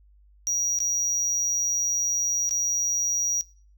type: tone with dropouts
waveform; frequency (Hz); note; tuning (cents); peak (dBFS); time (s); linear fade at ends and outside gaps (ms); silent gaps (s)
triangle; 5760; F#8; -47; -21; 0.47-3.41; 0; 0.788-0.803 / 2.493-2.509
effects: noise-tail reverb RT60 0.4 s tail -21 dB re dry + added 50 Hz sine -53 dBFS peak until 3.77 s